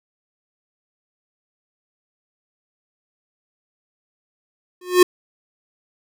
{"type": "tone with exponential growth", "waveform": "square", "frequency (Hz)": 361.3, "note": "F#4", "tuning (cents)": -41, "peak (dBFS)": -5, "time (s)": [4.81, 5.03], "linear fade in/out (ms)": 5, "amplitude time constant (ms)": 46, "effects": []}